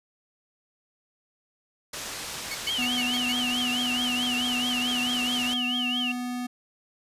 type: low-pass noise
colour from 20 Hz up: white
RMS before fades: -36 dBFS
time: 1.93-5.54 s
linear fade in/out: 5 ms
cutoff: 7200 Hz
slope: 12 dB/octave
type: tone bursts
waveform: 25% pulse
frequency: 2217 Hz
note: C#7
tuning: in tune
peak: -28 dBFS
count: 6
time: 2.51-3.326 s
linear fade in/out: 2 ms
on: 36 ms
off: 120 ms
type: tone with vibrato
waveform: sine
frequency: 2960 Hz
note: F#7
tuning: in tune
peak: -26 dBFS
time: 2.67-6.12 s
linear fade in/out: 5 ms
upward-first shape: triangle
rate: 4.6 Hz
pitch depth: 180 cents each way
type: tone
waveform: square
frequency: 246.9 Hz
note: B3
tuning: in tune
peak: -30 dBFS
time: 2.78-6.47 s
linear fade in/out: 10 ms
effects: resampled to 32000 Hz